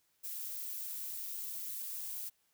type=noise with amplitude modulation; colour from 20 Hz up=violet; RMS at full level=-39 dBFS; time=0.23-2.3 s; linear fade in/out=20 ms; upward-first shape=sine; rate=206 Hz; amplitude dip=55%; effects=white hiss -75 dBFS RMS until 2.53 s